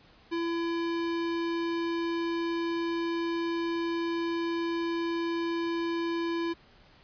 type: tone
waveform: square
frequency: 336.3 Hz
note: E4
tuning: 35 cents sharp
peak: -29 dBFS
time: 0.31-6.54 s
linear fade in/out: 20 ms
effects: pink hiss -58 dBFS RMS until 7.03 s + resampled to 11025 Hz